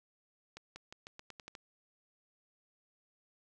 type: accelerating click train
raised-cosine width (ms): 0.2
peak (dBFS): -30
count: 9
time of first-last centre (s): 0.57-1.552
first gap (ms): 190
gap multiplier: 0.87
effects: none